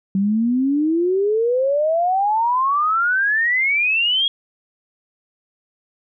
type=exponential sweep; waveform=sine; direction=up; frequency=190 to 3322 Hz; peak=-15 dBFS; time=0.15-4.28 s; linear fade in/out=2 ms; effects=none